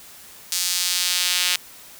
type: tone with high-pass filter sweep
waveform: sawtooth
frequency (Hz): 180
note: F#3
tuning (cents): -47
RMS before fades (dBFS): -22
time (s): 0.52-1.56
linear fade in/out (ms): 0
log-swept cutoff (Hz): 5300 to 3000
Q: 1.2
effects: white hiss -44 dBFS RMS until 1.99 s